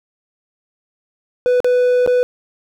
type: tone with dropouts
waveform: triangle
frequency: 496 Hz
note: B4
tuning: 7 cents sharp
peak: -9 dBFS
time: 1.46-2.23 s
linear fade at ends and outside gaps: 0 ms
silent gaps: 1.603-1.645 / 2.063-2.075 s
effects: none